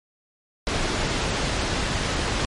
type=noise; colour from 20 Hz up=pink; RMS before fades=-24 dBFS; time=0.67-2.45 s; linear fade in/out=0 ms; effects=low-pass 6000 Hz 12 dB/octave + MP3 48 kbps

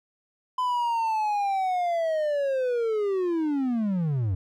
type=linear sweep; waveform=triangle; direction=down; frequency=1015 to 87.31 Hz; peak=-21 dBFS; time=0.58-4.35 s; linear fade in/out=5 ms; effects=none

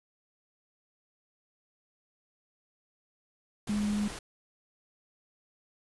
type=tone in noise; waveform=sine; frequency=207.7 Hz; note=G#3; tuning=in tune; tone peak=-27 dBFS; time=3.69-4.08 s; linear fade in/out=5 ms; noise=pink; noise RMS=-41 dBFS; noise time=3.67-4.19 s; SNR=+11 dB; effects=resampled to 24000 Hz

